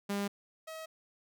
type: tone pair in turn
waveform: sawtooth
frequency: 201.2 / 638.8 Hz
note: G3 / D#5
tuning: +45 / +45 cents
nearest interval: octave + minor sixth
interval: 2000 cents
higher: second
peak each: -28 / -38 dBFS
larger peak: first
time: 0.09-0.28 / 0.67-0.86 s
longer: neither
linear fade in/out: 10 ms
effects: none